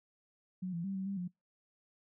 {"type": "tone with pitch steps", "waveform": "sine", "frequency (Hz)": [184.1, 169.4, 194.9, 190.6, 197.5, 178.6], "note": ["F#3", "E3", "G3", "G3", "G3", "F3"], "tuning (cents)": [-8, 48, -10, -48, 13, 39], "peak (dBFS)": -35, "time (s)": [0.62, 1.28], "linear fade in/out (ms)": 10, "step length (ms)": 110, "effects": ["noise-tail reverb RT60 0.2 s tail -26 dB re dry"]}